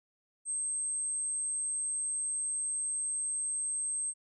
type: tone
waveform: sine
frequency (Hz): 8350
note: C9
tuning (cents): -5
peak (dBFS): -31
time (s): 0.45-4.14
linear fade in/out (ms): 50
effects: none